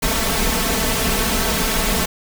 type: noise with comb filter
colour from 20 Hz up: pink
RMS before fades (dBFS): -19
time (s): 0.02-2.06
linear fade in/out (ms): 10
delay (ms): 4.5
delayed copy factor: +0.95
effects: none